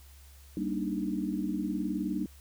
sine chord, Eb major seventh, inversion first, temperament just, 194.45 / 233.3 / 291.7 / 311.1 Hz, G3 / Bb3 / D4 / Eb4, -14 / +2 / -12 / 0 cents, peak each -34 / -36 / -35 / -35 dBFS, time 0.57-2.26 s, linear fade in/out 2 ms, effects added 69 Hz sine -51 dBFS peak until 2.4 s + white hiss -59 dBFS RMS until 2.4 s

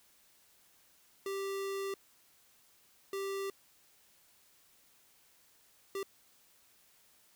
square tone bursts at uneven times, 392 Hz, G4, in tune, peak -36 dBFS, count 3, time 1.26-1.94 / 3.13-3.5 / 5.95-6.03 s, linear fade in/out 2 ms, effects white hiss -66 dBFS RMS until 7.35 s

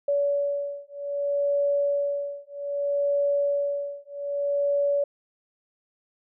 sine beating tone pair, 569 / 569.63 Hz, C#5 / C#5, +45 / +47 cents, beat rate 0.63 Hz, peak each -26 dBFS, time 0.08-5.04 s, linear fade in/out 5 ms, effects none

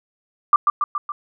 sine tone with echo, 1182 Hz, D6, 11 cents sharp, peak -8 dBFS, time 0.53-0.56 s, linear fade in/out 2 ms, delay 140 ms, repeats 4, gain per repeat -4 dB, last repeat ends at 1.12 s, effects none

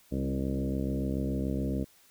harmonic tone with a mistuned harmonic, 67 Hz, C2, 42 cents sharp, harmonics 1 / 2 / 3 / 4 / 5 / 6 / 7 / 8 / 9, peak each -34 / -36 / -34 / -34 / -39 / -45 / -41 / -46 / -44 dBFS, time 0.11-1.85 s, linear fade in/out 20 ms, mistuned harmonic 3, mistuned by -25 cents, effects white hiss -61 dBFS RMS until 2.1 s

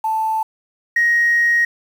sine tone pair in turn, 880 / 1880.3 Hz, A5 / A#6, 0 / +14 cents, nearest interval octave + minor second, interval 1314 cents, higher second, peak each -16 / -11 dBFS, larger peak second, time 0.04-0.43 / 0.96-1.65 s, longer second, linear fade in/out 5 ms, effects tanh soft clip ceiling -8 dBFS + 7-bit

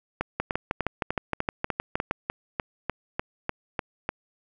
two click trains, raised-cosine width 0.5 ms, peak -10 / -11 dBFS, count 12 / 14, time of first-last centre 0.4-2.111 / 0.21-4.091 s, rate 6.43 / 3.35 Hz, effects none

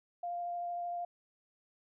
sine tone with vibrato, 698.5 Hz, F5, in tune, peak -35 dBFS, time 0.23-1.05 s, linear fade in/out 5 ms, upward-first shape triangle, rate 13 Hz, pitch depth 11 cents each way, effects none

